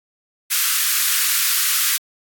white high-pass noise, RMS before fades -18 dBFS, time 0.5-1.98 s, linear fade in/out 20 ms, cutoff 1200 Hz, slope 48 dB/octave, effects AAC 64 kbps

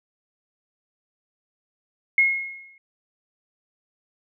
sine tone with exponential decay, 2161 Hz, C#7, 45 cents flat, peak -12 dBFS, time 2.18-2.78 s, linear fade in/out 2 ms, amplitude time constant 130 ms, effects none

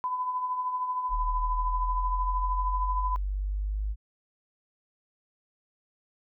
sine tone with tremolo, 1005 Hz, B5, 30 cents sharp, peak -25 dBFS, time 0.04-3.16 s, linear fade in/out 0 ms, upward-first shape triangle, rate 13 Hz, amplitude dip 55%
sine linear sweep, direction up, 38 to 51.91 Hz, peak -27 dBFS, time 1.09-3.96 s, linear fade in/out 50 ms
effects none

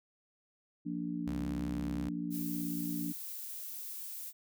harmonic tone, 58.27 Hz, A#1, in tune, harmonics 3 / 4 / 5, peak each -39 / -41 / -37 dBFS, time 0.85-3.13 s, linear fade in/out 20 ms
sawtooth tone with vibrato, 69.3 Hz, C#2, in tune, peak -36 dBFS, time 1.27-2.09 s, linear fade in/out 5 ms, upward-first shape sine, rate 5.8 Hz, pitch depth 35 cents each way
violet noise, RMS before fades -43 dBFS, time 2.3-4.33 s, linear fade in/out 50 ms
effects none

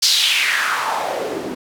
white noise with band-pass filter sweep, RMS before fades -19 dBFS, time 0.02-1.55 s, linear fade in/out 10 ms, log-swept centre 5000 to 270 Hz, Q 3.3, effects none

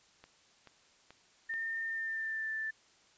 click train, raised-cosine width 0.3 ms, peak -36 dBFS, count 4, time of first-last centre 0.24-1.539 s, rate 2.31 Hz
sine tone with pitch glide, 1813 to 1765.5 Hz, A#6 to A6, -49 to +5 cents, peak -34 dBFS, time 1.49-2.71 s, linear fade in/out 10 ms, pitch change -46 cents, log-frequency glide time 1.86-2.51 s
effects white hiss -65 dBFS RMS until 3.17 s + resampled to 16000 Hz

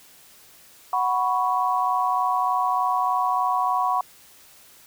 sine chord, F# suspended fourth, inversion none, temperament just, 740 / 986.7 / 1110 Hz, F#5 / B5 / C#6, 0 / -2 / +2 cents, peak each -24 dBFS, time 0.93-4.01 s, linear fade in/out 2 ms, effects white hiss -51 dBFS RMS until 4.86 s

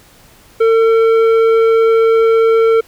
triangle tone with tanh clipping, 451.5 Hz, A4, 45 cents sharp, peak -9 dBFS, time 0.6-2.81 s, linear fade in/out 10 ms, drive 14 dB, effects pink hiss -45 dBFS RMS until 2.87 s

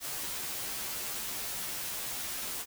white noise with comb filter, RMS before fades -37 dBFS, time 0-2.66 s, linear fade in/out 50 ms, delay 12 ms, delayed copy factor -1, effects none

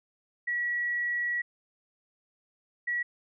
sine tone bursts at uneven times, 1928 Hz, B6, 42 cents flat, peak -27 dBFS, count 2, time 0.47-1.42 / 2.87-3.03 s, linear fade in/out 10 ms, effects none

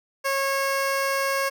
15% pulse tone, 546 Hz, C#5, 26 cents flat, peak -16 dBFS, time 0.24-1.5 s, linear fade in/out 20 ms, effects none

